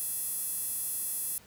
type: tone with high-pass filter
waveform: square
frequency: 380.6 Hz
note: F#4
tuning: 49 cents sharp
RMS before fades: -34 dBFS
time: 0-1.38 s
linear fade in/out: 0 ms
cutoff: 11000 Hz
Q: 2.8
effects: pink hiss -56 dBFS RMS until 1.46 s + high-pass 60 Hz 12 dB/octave